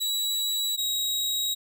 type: tone pair in turn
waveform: sawtooth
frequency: 3902 / 3817 Hz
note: B7 / A#7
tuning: -22 / +40 cents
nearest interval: unison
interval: 38 cents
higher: first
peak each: -22 dBFS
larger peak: neither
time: 0-0.77 / 0.77-1.55 s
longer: second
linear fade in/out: 20 ms
effects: none